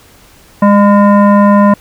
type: tone with frequency modulation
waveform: sine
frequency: 204.7 Hz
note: G#3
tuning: 25 cents flat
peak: -3 dBFS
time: 0.62-1.74 s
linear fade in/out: 5 ms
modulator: 812 Hz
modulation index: 0.89
effects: pink hiss -42 dBFS RMS until 1.8 s